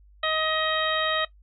harmonic tone, 630 Hz, D#5, 21 cents sharp, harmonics 1 / 2 / 3 / 4 / 5 / 6, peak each -29 / -28 / -30 / -36 / -31 / -31 dBFS, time 0.23-1.25 s, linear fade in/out 5 ms, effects noise-tail reverb RT60 0.1 s tail -17 dB re dry + added 50 Hz sine -51 dBFS peak until 1.42 s

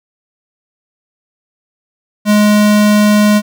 square tone, 209.2 Hz, G#3, 13 cents sharp, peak -7 dBFS, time 2.25-3.42 s, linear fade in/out 50 ms, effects none

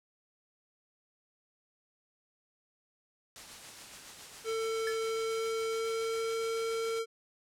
white noise with tremolo, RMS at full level -46 dBFS, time 3.36-6.99 s, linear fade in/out 0 ms, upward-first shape sine, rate 7.2 Hz, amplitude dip 30%
square tone with pitch glide, 447.7 to 453.2 Hz, A4 to A#4, +30 to -49 cents, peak -32 dBFS, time 4.44-7.06 s, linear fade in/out 50 ms, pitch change +21 cents, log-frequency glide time 5.06-6.49 s
square tone with exponential decay, 1726 Hz, A6, 34 cents flat, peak -33 dBFS, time 4.87-5.02 s, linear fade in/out 2 ms, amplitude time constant 31 ms
effects low-pass 9000 Hz 12 dB/octave

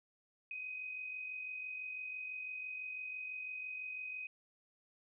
sine tone with amplitude modulation, 2511 Hz, D#7, 15 cents sharp, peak -39 dBFS, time 0.51-4.27 s, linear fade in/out 2 ms, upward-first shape sine, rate 46 Hz, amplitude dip 45%, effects none

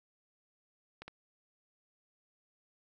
clicks, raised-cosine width 0.3 ms, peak -29 dBFS, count 2, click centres 1.02 / 1.08 s, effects none

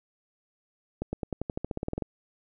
accelerating click train, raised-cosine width 2 ms, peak -17 dBFS, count 15, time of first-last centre 1.02-2.023 s, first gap 110 ms, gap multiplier 0.93, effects none

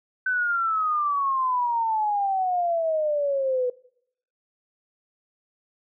sine exponential sweep, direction down, 1527 to 491.9 Hz, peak -21 dBFS, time 0.26-3.7 s, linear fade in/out 5 ms, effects noise-tail reverb RT60 0.7 s tail -22 dB re dry

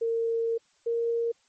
sine tone pair in turn, 458.4 / 465.1 Hz, A#4 / A#4, -29 / -4 cents, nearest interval unison, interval 25 cents, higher second, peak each -24 dBFS, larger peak neither, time 0.01-0.58 / 0.86-1.32 s, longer first, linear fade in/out 10 ms, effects white hiss -66 dBFS RMS until 1.48 s + MP3 32 kbps

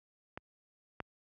clicks, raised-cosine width 0.5 ms, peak -26 / -22 dBFS, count 2, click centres 0.375 / 1.003 s, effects high-pass 60 Hz 12 dB/octave

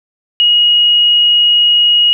sine tone, 2889 Hz, F#7, 42 cents flat, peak -6 dBFS, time 0.4-2.13 s, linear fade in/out 0 ms, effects none

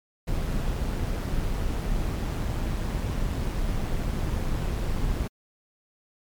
brown noise with amplitude modulation, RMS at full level -25 dBFS, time 0.27-5.28 s, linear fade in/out 10 ms, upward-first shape sine, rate 174 Hz, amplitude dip 40%, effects MP3 96 kbps

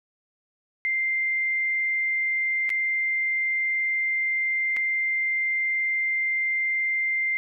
sine tone with dropouts, 2093 Hz, C7, in tune, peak -22 dBFS, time 0.85-7.37 s, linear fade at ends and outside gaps 0 ms, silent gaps 2.693-2.702 / 4.765-4.769 s, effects none

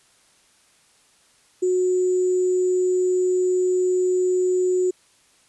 sine tone with sample-and-hold, 366.3 Hz, F#4, 17 cents flat, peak -17 dBFS, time 1.62-4.91 s, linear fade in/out 10 ms, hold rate 7350 Hz, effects white hiss -58 dBFS RMS until 5.48 s + resampled to 24000 Hz

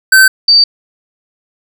square / sine tone pair in turn, 1541 / 4618 Hz, G6 / D8, -30 / -30 cents, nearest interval octave + perfect fifth, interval 1900 cents, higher second, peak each -3 dBFS, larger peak neither, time 0.12-0.28 / 0.48-0.64 s, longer neither, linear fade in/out 5 ms, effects none

